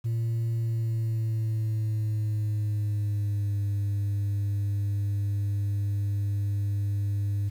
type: tone with pitch glide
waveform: sine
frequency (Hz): 114.8 to 101.1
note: A#2 to G#2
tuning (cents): -26 to -46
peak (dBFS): -22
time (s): 0.04-7.5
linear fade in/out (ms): 20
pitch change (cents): -220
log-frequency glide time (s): 0.56-3.61
effects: tanh soft clip ceiling -24 dBFS + 9-bit